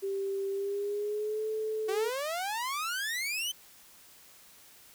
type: tone with pitch glide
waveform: sine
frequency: 392 to 435 Hz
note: G4 to A4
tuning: 0 to -20 cents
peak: -30 dBFS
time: 0.02-2.1 s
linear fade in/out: 20 ms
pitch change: +180 cents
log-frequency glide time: 0.51-1.47 s
type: exponential sweep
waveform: sawtooth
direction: up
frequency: 370 to 3128 Hz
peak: -28 dBFS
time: 1.88-3.52 s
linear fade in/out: 10 ms
effects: white hiss -56 dBFS RMS until 4.94 s